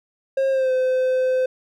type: tone with pitch glide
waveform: triangle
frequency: 537 to 514.2 Hz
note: C5 to C5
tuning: +45 to -30 cents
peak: -15 dBFS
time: 0.37-1.46 s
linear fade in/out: 5 ms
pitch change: -75 cents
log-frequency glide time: 0.5-0.72 s
effects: none

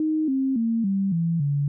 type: tone with pitch steps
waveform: sine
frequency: 311.7 / 266.7 / 228.2 / 195.23 / 167.04 / 142.92 Hz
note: D#4 / C4 / A#3 / G3 / E3 / D3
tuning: +3 / +33 / -37 / -7 / +23 / -47 cents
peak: -20 dBFS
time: 0-1.68 s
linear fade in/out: 2 ms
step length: 280 ms
effects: none

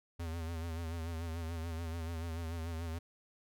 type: tone with vibrato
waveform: square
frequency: 82.7 Hz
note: E2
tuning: 6 cents sharp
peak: -38 dBFS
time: 0.19-2.99 s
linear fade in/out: 10 ms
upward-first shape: sine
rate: 6.9 Hz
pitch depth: 58 cents each way
effects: none

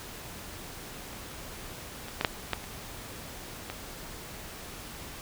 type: clicks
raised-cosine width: 0.3 ms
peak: -28 / -24 / -12 / -6 / -11 / -26 / -19 dBFS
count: 7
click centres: 1.13 / 2.084 / 2.211 / 2.248 / 2.533 / 2.641 / 3.7 s
effects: pink hiss -43 dBFS RMS until 5.21 s

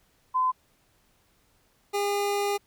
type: tone pair in turn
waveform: sine / 25% pulse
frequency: 1022 / 405.6 Hz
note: C6 / G#4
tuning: -41 / -41 cents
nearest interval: octave + major third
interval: 1600 cents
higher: first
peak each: -21 dBFS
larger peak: neither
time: 0.34-0.52 / 1.93-2.58 s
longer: second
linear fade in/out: 20 ms
effects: pink hiss -66 dBFS RMS until 2.66 s

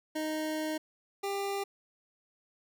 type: tone pair in turn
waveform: 25% pulse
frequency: 310.9 / 397.5 Hz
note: D#4 / G4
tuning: -1 / +24 cents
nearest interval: major third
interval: 425 cents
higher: second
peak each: -28 dBFS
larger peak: neither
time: 0.15-0.78 / 1.23-1.64 s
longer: first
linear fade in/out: 10 ms
effects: none

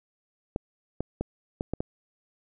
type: clicks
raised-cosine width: 2 ms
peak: -15 dBFS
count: 6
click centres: 0.561 / 1.006 / 1.21 / 1.609 / 1.736 / 1.805 s
effects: none

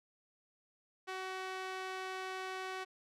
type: tone with band-pass filter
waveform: sawtooth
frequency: 376 Hz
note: F#4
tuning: 28 cents sharp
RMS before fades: -42 dBFS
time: 1.07-2.85 s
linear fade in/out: 20 ms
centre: 1700 Hz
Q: 0.6
effects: none

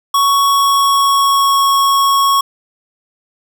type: tone with pitch glide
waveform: square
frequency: 1114 to 1103.8 Hz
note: C#6 to C#6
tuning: +8 to -8 cents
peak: -10 dBFS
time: 0.14-2.41 s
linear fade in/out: 5 ms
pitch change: -16 cents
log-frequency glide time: 0.42-1.66 s
effects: none

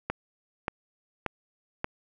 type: click train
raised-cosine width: 0.5 ms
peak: -13 dBFS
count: 4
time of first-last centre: 0.1-1.844 s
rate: 1.72 Hz
effects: none

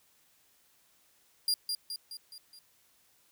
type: tone with echo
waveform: sawtooth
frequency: 4800 Hz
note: D8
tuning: 37 cents sharp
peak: -23 dBFS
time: 1.48-1.54 s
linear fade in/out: 2 ms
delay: 210 ms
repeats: 5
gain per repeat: -5 dB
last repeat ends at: 2.59 s
effects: white hiss -67 dBFS RMS until 3.31 s

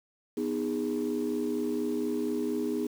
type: chord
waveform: sine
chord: G# minor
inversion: first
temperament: equal with one note detuned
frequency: 246.9 / 311.1 / 410.8 Hz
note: B3 / D#4 / G#4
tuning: 0 / 0 / -19 cents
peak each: -31 dBFS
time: 0.37-2.87 s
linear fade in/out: 5 ms
effects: tanh soft clip ceiling -22 dBFS + 8-bit

